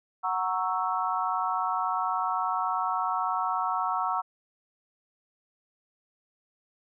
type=chord; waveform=sine; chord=F# dominant seventh; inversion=none; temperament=equal; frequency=740 / 932.3 / 1108.7 / 1318.5 Hz; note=F#5 / A#5 / C#6 / E6; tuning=0 / 0 / 0 / 0 cents; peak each=-31 dBFS; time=0.23-4.22 s; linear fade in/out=20 ms; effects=none